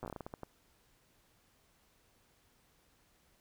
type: slowing click train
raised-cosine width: 1 ms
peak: -28 dBFS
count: 12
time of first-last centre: 0.03-0.433 s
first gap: 8 ms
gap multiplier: 1.28
effects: pink hiss -70 dBFS RMS until 3.4 s